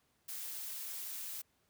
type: noise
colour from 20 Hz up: blue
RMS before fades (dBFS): -43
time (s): 0.28-1.42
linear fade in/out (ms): 10
effects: pink hiss -75 dBFS RMS until 1.69 s + high-pass 60 Hz 12 dB/octave